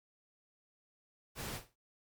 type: noise with echo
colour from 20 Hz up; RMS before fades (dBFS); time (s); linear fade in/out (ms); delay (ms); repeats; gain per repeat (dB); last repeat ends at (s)
pink; -42; 1.35-1.61; 50; 50; 3; -12; 1.76
effects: Opus 48 kbps